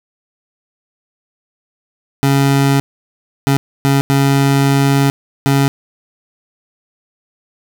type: tone bursts at uneven times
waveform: 25% pulse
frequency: 138.4 Hz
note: C#3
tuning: 2 cents flat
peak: -6 dBFS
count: 5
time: 2.23-2.8 / 3.47-3.57 / 3.85-4.01 / 4.1-5.1 / 5.46-5.68 s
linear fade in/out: 0 ms
effects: none